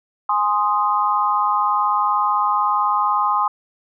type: chord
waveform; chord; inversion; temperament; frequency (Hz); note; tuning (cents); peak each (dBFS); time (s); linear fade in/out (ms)
sine; Ab major; none; equal; 830.6 / 1046.5 / 1244.5; Ab5 / C6 / Eb6; 0 / 0 / 0; -21 / -19 / -20; 0.29-3.48; 5
effects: none